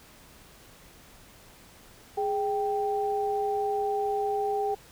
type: tone pair together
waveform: sine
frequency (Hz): 415.3 / 784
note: G#4 / G5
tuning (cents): 0 / 0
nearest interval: major seventh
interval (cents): 1100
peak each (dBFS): -28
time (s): 2.17-4.75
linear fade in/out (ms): 10
effects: pink hiss -53 dBFS RMS until 4.91 s